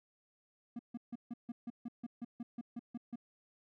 triangle tone bursts, 237.2 Hz, A#3, 30 cents sharp, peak -37 dBFS, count 14, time 0.76-3.158 s, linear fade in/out 5 ms, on 32 ms, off 150 ms, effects none

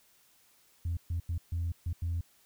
sine tone bursts at uneven times, 84.9 Hz, F2, 48 cents flat, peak -28 dBFS, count 6, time 0.85-0.97 / 1.1-1.2 / 1.29-1.38 / 1.52-1.72 / 1.86-1.93 / 2.02-2.21 s, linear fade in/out 5 ms, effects tanh soft clip ceiling -27 dBFS + white hiss -65 dBFS RMS until 2.45 s

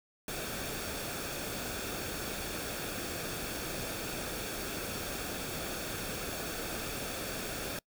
pink noise with comb filter, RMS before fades -38 dBFS, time 0.28-7.79 s, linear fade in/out 2 ms, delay 1 ms, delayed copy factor -0.5, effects noise-tail reverb RT60 0.1 s tail -26 dB re dry

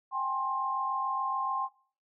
sine tone cluster, 781 / 828 / 1058 Hz, G5 / G#5 / C6, -7 / -5 / +19 cents, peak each -36 / -37 / -30 dBFS, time 0.11-1.69 s, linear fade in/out 50 ms, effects noise-tail reverb RT60 0.4 s tail -18 dB re dry

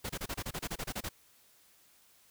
pink noise bursts, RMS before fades -37 dBFS, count 13, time 0.04-1.091 s, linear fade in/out 10 ms, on 55 ms, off 28 ms, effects white hiss -64 dBFS RMS until 2.3 s

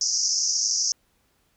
pink band-pass noise, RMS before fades -24 dBFS, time 0.01-0.92 s, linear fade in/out 2 ms, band 5100 to 6500 Hz, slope 96 dB/octave, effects pink hiss -67 dBFS RMS until 1.56 s

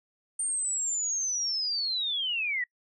sine linear sweep, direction down, 8870 to 1885 Hz, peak -27 dBFS, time 0.39-2.64 s, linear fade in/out 5 ms, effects noise-tail reverb RT60 0.1 s tail -26 dB re dry

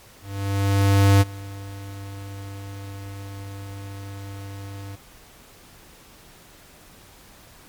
square tone with ADSR envelope, 99 Hz, G2, 18 cents sharp, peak -12 dBFS, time 0.21-4.96 s, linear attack 1000 ms, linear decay 30 ms, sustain -22 dB, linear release 11 ms, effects pink hiss -49 dBFS RMS until 7.68 s + MP3 96 kbps

